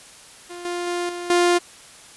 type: tone with level steps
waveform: sawtooth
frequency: 350.8 Hz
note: F4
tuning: 8 cents sharp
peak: -30 / -21 / -19 / -25 / -11 dBFS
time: 0.49-1.59 s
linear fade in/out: 20 ms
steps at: 0.65 / 0.87 / 1.09 / 1.3 s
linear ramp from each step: 2 ms
effects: white hiss -45 dBFS RMS until 2.16 s + resampled to 24000 Hz